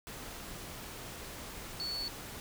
sine tone in noise, 4435 Hz, C#8, in tune, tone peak -35 dBFS, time 1.8-2.08 s, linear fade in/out 0 ms, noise pink, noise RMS -45 dBFS, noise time 0.07-2.4 s, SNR +7 dB, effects none

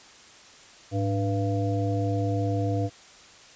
harmonic tone with a mistuned harmonic, 98 Hz, G2, in tune, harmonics 1 / 3 / 5 / 7, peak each -25 / -30 / -32 / -33 dBFS, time 0.91-2.9 s, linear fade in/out 50 ms, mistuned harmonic 1, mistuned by +130 cents, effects white hiss -50 dBFS RMS until 3.55 s + resampled to 16000 Hz

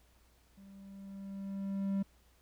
triangle tone with level ramp, 196 Hz, G3, in tune, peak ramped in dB -51 to -27 dBFS, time 0.57-2.03 s, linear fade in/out 10 ms, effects added 60 Hz sine -66 dBFS peak until 2.41 s + pink hiss -69 dBFS RMS until 2.41 s

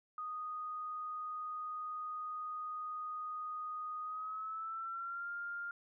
sine tone with pitch glide, 1241 to 1401 Hz, D#6 to F6, -5 to +5 cents, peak -39 dBFS, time 0.18-5.71 s, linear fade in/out 2 ms, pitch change +210 cents, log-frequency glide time 4.02-5.3 s, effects none

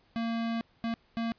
square tone bursts at uneven times, 229.6 Hz, A#3, 26 cents flat, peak -30 dBFS, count 3, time 0.16-0.61 / 0.84-0.94 / 1.17-1.32 s, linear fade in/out 0 ms, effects pink hiss -66 dBFS RMS until 1.38 s + resampled to 11025 Hz

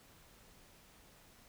silence, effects pink hiss -62 dBFS RMS until 1.48 s

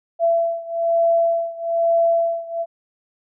sine beating tone pair, 671 / 672.1 Hz, E5 / E5, +31 / +33 cents, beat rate 1.1 Hz, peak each -18 / -20 dBFS, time 0.19-2.66 s, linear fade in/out 50 ms, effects none

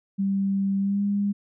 sine tone with pitch glide, 196 to 202.1 Hz, G3 to G#3, 0 to -47 cents, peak -21 dBFS, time 0.18-1.33 s, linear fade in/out 20 ms, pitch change +53 cents, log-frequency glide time 0.79-1.03 s, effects none

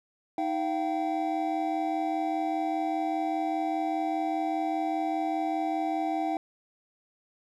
triangle tone cluster, 315.4 / 685 / 770 Hz, D#4 / F5 / G5, +24 / -34 / -31 cents, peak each -29 / -31 / -28 dBFS, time 0.38-6.37 s, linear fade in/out 2 ms, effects none

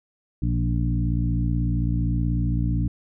harmonic tone with a mistuned harmonic, 58.5 Hz, A#1, 7 cents sharp, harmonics 1 / 2 / 3 / 4 / 5, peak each -24 / -24 / -28 / -33 / -31 dBFS, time 0.42-2.88 s, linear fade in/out 5 ms, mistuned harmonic 2, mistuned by +40 cents, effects none

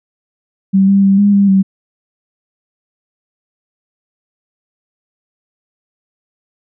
sine tone with pitch steps, 193 / 197.3 / 195.4 / 203.2 / 199.5 / 192.9 Hz, G3 / G3 / G3 / G#3 / G3 / G3, -27 / +11 / -5 / -38 / +31 / -28 cents, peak -6 dBFS, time 0.73-1.63 s, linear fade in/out 20 ms, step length 150 ms, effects none

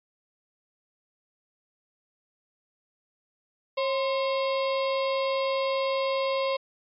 harmonic tone with a mistuned harmonic, 541 Hz, C#5, 42 cents flat, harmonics 1 / 2 / 4 / 5 / 6 / 7 / 8 / 9, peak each -25 / -31 / -37 / -39 / -41 / -42 / -43 / -44 dBFS, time 3.77-6.57 s, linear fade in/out 10 ms, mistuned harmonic 2, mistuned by -66 cents, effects MP3 96 kbps

